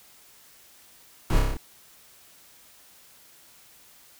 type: noise with echo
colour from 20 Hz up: brown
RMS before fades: -20 dBFS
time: 1.3-1.39 s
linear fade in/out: 2 ms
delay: 30 ms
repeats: 6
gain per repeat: -2 dB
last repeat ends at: 1.57 s
effects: white hiss -54 dBFS RMS until 4.19 s